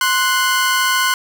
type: tone pair together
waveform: sawtooth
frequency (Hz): 1046.5 / 1480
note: C6 / F#6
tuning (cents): 0 / 0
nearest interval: tritone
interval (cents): 600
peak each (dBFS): -13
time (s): 0.01-1.14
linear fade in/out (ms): 2
effects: none